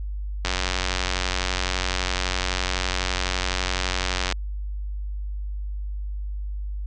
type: click train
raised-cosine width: 0.2 ms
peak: -6 dBFS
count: 357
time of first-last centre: 0.45-4.324 s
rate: 91.9 Hz
effects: added 50 Hz sine -27 dBFS peak until 6.86 s + resampled to 24000 Hz